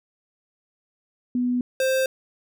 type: tone pair in turn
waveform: sine / square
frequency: 246.9 / 525.3 Hz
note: B3 / C5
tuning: 0 / +7 cents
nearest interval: octave + minor second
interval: 1307 cents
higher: second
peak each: -20 dBFS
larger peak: neither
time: 1.35-1.61 / 1.8-2.06 s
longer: neither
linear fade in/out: 2 ms
effects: none